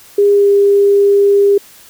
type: tone with pitch glide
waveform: sine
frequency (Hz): 405.9 to 401.9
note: G#4 to G4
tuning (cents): -40 to +43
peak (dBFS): -6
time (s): 0.18-1.58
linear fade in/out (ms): 5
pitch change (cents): -17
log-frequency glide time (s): 0.31-0.49
effects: white hiss -41 dBFS RMS until 1.89 s